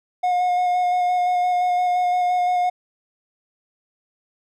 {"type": "tone with vibrato", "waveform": "triangle", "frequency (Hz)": 720, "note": "F#5", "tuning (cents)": -47, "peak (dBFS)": -15, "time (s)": [0.23, 2.7], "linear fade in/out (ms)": 10, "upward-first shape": "square", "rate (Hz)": 5.8, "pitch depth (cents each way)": 12, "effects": []}